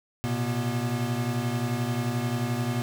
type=tone cluster; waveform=square; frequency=115.9 / 127.3 / 240.9 Hz; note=A#2 / C3 / B3; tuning=-10 / -47 / -43 cents; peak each=-31 dBFS; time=0.24-2.82 s; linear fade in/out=0 ms; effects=none